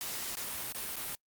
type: noise with dropouts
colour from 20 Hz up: white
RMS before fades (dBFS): -38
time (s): 0.01-1.15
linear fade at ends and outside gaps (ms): 0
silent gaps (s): 0.353-0.37 / 0.723-0.748 / 0.958-0.966
effects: noise-tail reverb RT60 0.1 s tail -26 dB re dry + Opus 48 kbps